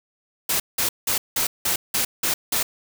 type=noise bursts; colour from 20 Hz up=white; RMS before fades=-22 dBFS; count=8; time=0.49-2.63 s; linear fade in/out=5 ms; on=110 ms; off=180 ms; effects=none